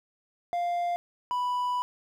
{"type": "tone pair in turn", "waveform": "triangle", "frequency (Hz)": [698.5, 987.8], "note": ["F5", "B5"], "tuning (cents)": [0, 0], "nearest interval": "tritone", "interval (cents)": 600, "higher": "second", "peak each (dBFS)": -24, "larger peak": "neither", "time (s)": [[0.53, 0.96], [1.31, 1.82]], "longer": "second", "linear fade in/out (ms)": 0, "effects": ["10-bit"]}